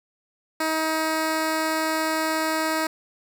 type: tone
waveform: 10% pulse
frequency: 317 Hz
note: D#4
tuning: 32 cents sharp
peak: -14 dBFS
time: 0.6-2.87 s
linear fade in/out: 5 ms
effects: none